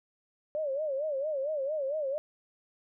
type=tone with vibrato; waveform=sine; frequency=578 Hz; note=D5; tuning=28 cents flat; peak=-29 dBFS; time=0.55-2.18 s; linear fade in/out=0 ms; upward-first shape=sine; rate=4.4 Hz; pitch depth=150 cents each way; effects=none